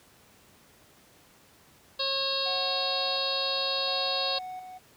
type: harmonic tone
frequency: 544 Hz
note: C#5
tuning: 33 cents flat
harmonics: 1 / 2 / 3 / 5 / 6 / 7 / 8 / 9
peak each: -34 / -37 / -43 / -38 / -39 / -32 / -31 / -37 dBFS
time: 1.99-4.39 s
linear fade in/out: 10 ms
type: tone with tremolo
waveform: triangle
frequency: 740 Hz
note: F#5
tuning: in tune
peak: -34 dBFS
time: 2.45-4.79 s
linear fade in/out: 20 ms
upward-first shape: square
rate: 0.7 Hz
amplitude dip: 45%
effects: pink hiss -58 dBFS RMS until 4.96 s + high-pass 80 Hz 12 dB/octave